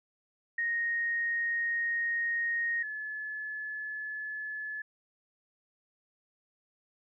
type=tone pair in turn; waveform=sine; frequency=1864.7 / 1719.5 Hz; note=A#6 / A6; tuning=0 / -40 cents; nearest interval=minor second; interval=140 cents; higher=first; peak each=-28 / -35 dBFS; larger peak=first; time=0.58-2.83 / 2.83-4.82 s; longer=first; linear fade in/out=5 ms; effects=none